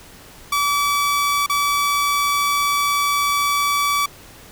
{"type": "tone with dropouts", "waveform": "sawtooth", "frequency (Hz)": 1149, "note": "D6", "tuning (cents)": -38, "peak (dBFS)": -13, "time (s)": [0.52, 4.06], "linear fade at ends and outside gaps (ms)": 5, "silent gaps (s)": [1.463, 1.496], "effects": ["pink hiss -43 dBFS RMS until 4.51 s"]}